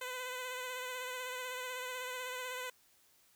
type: tone with vibrato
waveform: 10% pulse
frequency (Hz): 505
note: B4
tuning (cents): +39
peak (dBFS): -31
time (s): 0.01-2.7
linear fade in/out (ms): 5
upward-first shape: triangle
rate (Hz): 16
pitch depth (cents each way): 34
effects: white hiss -68 dBFS RMS until 3.35 s